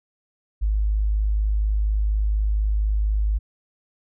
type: tone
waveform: sine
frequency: 52.1 Hz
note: G#1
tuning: 6 cents sharp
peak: -18 dBFS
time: 0.61-3.39 s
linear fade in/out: 20 ms
effects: none